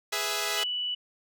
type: chord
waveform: 5% pulse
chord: E major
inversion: first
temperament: equal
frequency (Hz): 415.3 / 493.9 / 659.3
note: G#4 / B4 / E5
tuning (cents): 0 / 0 / 0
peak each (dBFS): -20 / -24 / -20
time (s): 0.12-0.64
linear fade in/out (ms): 10
type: tone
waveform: sine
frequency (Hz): 2960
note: F#7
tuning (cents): 0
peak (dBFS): -28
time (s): 0.57-0.95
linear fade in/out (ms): 10
effects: none